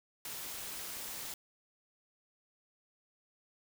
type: noise with amplitude modulation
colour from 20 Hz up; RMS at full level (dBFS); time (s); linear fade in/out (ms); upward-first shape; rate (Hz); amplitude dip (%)
white; -40; 0.25-1.34; 2; sine; 266; 60
effects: none